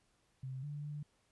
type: tone with pitch steps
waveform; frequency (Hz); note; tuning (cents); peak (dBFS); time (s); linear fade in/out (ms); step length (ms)
sine; 131.3 / 146.4 / 147.8; C3 / D3 / D3; +6 / -5 / +11; -40; 0.43-1.03; 5; 200
effects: pink hiss -75 dBFS RMS until 1.31 s + resampled to 24000 Hz